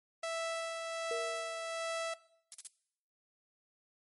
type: tone with tremolo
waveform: sawtooth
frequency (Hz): 659.3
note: E5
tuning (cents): 0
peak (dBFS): -30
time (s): 0.23-2.14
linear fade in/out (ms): 5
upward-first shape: sine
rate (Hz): 1.3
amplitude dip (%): 35
type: tone with exponential decay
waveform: sine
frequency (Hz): 466.2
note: A#4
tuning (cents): 0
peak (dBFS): -34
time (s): 1.11-1.85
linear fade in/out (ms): 2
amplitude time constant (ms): 160
type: noise bursts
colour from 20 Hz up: violet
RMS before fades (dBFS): -39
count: 3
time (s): 2.52-2.67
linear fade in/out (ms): 0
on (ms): 22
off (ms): 42
effects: noise-tail reverb RT60 0.7 s tail -20 dB re dry + MP3 48 kbps